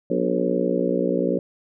harmonic tone with a mistuned harmonic, 60.5 Hz, B1, 35 cents flat, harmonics 3 / 4 / 5 / 6 / 7 / 8 / 9, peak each -27 / -27 / -27 / -27 / -27 / -27 / -27 dBFS, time 0.1-1.39 s, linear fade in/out 5 ms, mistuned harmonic 5, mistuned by -59 cents, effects none

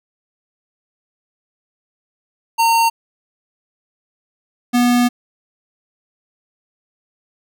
square tone pair in turn, 916 / 243.7 Hz, A#5 / B3, -31 / -23 cents, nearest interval octave + major seventh, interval 2292 cents, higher first, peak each -12 dBFS, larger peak neither, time 2.58-2.9 / 4.73-5.09 s, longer second, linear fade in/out 20 ms, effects none

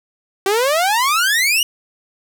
sawtooth exponential sweep, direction up, 378.3 to 2952 Hz, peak -10 dBFS, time 0.46-1.63 s, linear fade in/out 2 ms, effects none

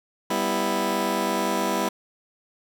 15% pulse chord, E minor, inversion first, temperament just, 197.78 / 247.2 / 329.6 Hz, G3 / B3 / E4, +16 / +2 / 0 cents, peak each -21 / -22 / -21 dBFS, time 0.3-1.89 s, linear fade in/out 5 ms, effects none

